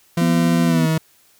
40% pulse tone with pitch glide, 170 to 159.53 Hz, F3 to D#3, -46 to +44 cents, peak -15 dBFS, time 0.17-0.98 s, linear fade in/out 5 ms, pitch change -110 cents, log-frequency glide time 0.66-0.85 s
sine tone with tremolo, 246.9 Hz, B3, in tune, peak -16 dBFS, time 0.21-0.86 s, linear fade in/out 5 ms, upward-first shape sine, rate 13 Hz, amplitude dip 25%
effects white hiss -55 dBFS RMS until 1.39 s

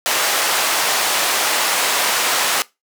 pink band-pass noise, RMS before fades -18 dBFS, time 0.06-2.62 s, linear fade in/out 0 ms, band 710 to 14000 Hz, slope 12 dB/octave, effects noise-tail reverb RT60 0.2 s tail -20 dB re dry

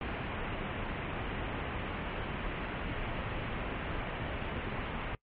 pink low-pass noise, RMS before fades -37 dBFS, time 0.01-5.15 s, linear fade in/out 2 ms, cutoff 3000 Hz, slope 48 dB/octave, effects noise-tail reverb RT60 0.1 s tail -22 dB re dry + MP3 32 kbps

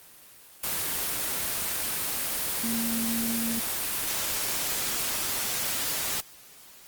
sine tone in noise, 229.6 Hz, A#3, 26 cents flat, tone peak -28 dBFS, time 2.63-3.6 s, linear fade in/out 10 ms, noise white, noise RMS -29 dBFS, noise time 0.63-6.21 s, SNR -2 dB, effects white hiss -51 dBFS RMS until 6.87 s + Opus 24 kbps

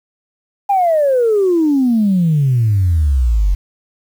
sine exponential sweep, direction down, 820 to 44.94 Hz, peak -9 dBFS, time 0.69-3.55 s, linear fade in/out 10 ms, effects tanh soft clip ceiling -6 dBFS + 7-bit

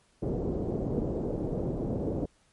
white low-pass noise, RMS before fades -31 dBFS, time 0.22-2.26 s, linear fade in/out 10 ms, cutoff 470 Hz, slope 24 dB/octave, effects pink hiss -66 dBFS RMS until 2.52 s + MP3 48 kbps

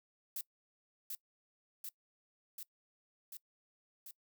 violet noise with echo, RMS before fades -40 dBFS, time 0.36-0.41 s, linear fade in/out 2 ms, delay 740 ms, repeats 5, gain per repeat -2 dB, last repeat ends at 4.11 s, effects noise-tail reverb RT60 0.1 s tail -22 dB re dry

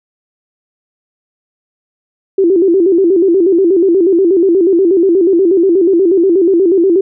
sine tone with vibrato, 361.8 Hz, F#4, 39 cents flat, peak -6 dBFS, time 2.38-7.01 s, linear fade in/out 5 ms, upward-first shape square, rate 8.3 Hz, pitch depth 120 cents each way, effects none

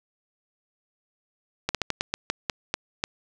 slowing click train, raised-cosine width 0.2 ms, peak -7 dBFS, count 10, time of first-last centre 1.69-3.039 s, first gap 57 ms, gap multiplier 1.23, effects none

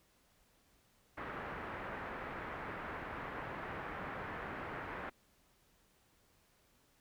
white low-pass noise, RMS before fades -44 dBFS, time 1.17-5.1 s, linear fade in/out 10 ms, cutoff 1800 Hz, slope 24 dB/octave, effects pink hiss -71 dBFS RMS until 7 s

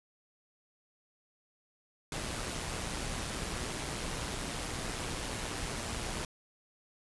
pink noise with amplitude modulation, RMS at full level -35 dBFS, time 2.12-6.25 s, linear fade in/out 2 ms, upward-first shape sine, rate 120 Hz, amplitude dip 50%, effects resampled to 24000 Hz

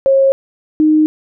sine tone pair in turn, 541 / 308.6 Hz, C#5 / D#4, -42 / -14 cents, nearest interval minor seventh, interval 972 cents, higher first, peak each -7 dBFS, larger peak neither, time 0.06-0.32 / 0.8-1.06 s, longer neither, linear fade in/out 0 ms, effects none

